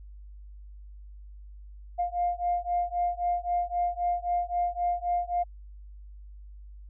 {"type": "beating tone pair", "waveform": "sine", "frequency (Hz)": [702, 705.8], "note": ["F5", "F5"], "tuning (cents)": [9, 18], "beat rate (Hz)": 3.8, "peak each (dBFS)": -28, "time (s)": [1.98, 5.44], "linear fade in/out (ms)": 20, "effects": ["tanh soft clip ceiling -18 dBFS", "added 50 Hz sine -43 dBFS peak until 6.89 s"]}